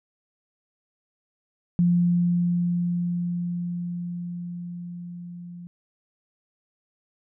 sine tone with level ramp, 174.61 Hz, F3, in tune, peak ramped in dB -16 to -37 dBFS, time 1.79-5.67 s, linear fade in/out 0 ms, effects none

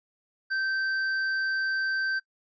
sine tone with hard clipping, 1555 Hz, G6, 14 cents flat, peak -27 dBFS, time 0.5-2.2 s, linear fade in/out 20 ms, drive 6 dB, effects noise-tail reverb RT60 0.1 s tail -24 dB re dry + resampled to 16000 Hz

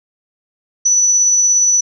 sine tone with tremolo, 5950 Hz, F#8, 9 cents sharp, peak -8 dBFS, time 0.85-1.81 s, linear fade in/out 10 ms, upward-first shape triangle, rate 17 Hz, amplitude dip 25%, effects none

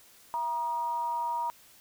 sine tone with amplitude modulation, 949 Hz, A#5, 31 cents sharp, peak -26 dBFS, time 0.34-1.5 s, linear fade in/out 0 ms, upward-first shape sine, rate 277 Hz, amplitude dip 50%, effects white hiss -57 dBFS RMS until 1.8 s

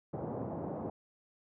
pink band-pass noise, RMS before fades -39 dBFS, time 0.13-0.9 s, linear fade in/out 5 ms, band 110 to 820 Hz, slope 24 dB/octave, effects none

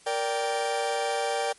40% pulse chord, G minor, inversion first, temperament equal with one note detuned, 466.2 / 582.3 / 784 Hz, Bb4 / D5 / G5, 0 / -15 / 0 cents, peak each -30 / -30 / -28 dBFS, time 0.06-1.53 s, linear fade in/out 10 ms, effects white hiss -55 dBFS RMS until 1.58 s + MP3 48 kbps

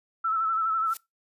sine tone with vibrato, 1318.5 Hz, E6, in tune, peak -23 dBFS, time 0.24-0.94 s, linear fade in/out 10 ms, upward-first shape sine, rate 12 Hz, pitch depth 43 cents each way
blue noise with exponential growth, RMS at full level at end -34 dBFS, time 0.82-0.97 s, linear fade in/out 1 ms, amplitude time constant 31 ms
effects noise-tail reverb RT60 0.2 s tail -23 dB re dry + resampled to 32000 Hz

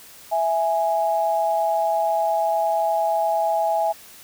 sine tone pair together, 659.2 / 830.6 Hz, E5 / G#5, 0 / 0 cents, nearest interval major third, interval 400 cents, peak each -21 dBFS, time 0.31-3.93 s, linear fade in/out 20 ms, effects white hiss -45 dBFS RMS until 4.23 s

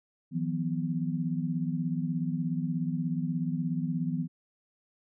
sine tone cluster, 161.4 / 178.1 / 248.8 Hz, E3 / F3 / B3, -36 / +34 / +13 cents, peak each -31 / -33 / -33 dBFS, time 0.31-4.28 s, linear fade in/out 50 ms, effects none

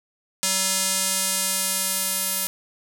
square tone with band-pass filter sweep, 190.4 Hz, F#3, 50 cents sharp, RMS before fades -24 dBFS, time 0.43-2.47 s, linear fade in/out 0 ms, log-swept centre 7900 to 12000 Hz, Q 1.3, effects none

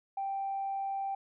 sine tone, 784 Hz, G5, in tune, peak -31 dBFS, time 0.17-1.15 s, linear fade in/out 5 ms, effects tanh soft clip ceiling -27 dBFS

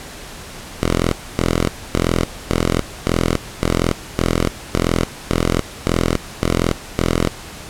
5% pulse tone bursts, 42.44 Hz, F1, 49 cents flat, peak -4 dBFS, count 12, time 0.83-7.29 s, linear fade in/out 0 ms, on 300 ms, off 260 ms, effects pink hiss -34 dBFS RMS until 7.69 s + low-pass 11000 Hz 12 dB/octave

